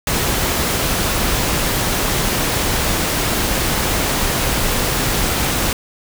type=noise; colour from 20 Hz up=pink; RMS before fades=-18 dBFS; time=0.07-5.73 s; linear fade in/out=2 ms; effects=none